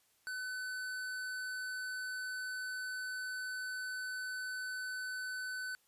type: tone with hard clipping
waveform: sine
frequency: 1509 Hz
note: F#6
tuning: 34 cents sharp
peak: -40 dBFS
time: 0.27-5.75 s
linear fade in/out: 0 ms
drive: 16 dB
effects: white hiss -72 dBFS RMS until 5.87 s + resampled to 32000 Hz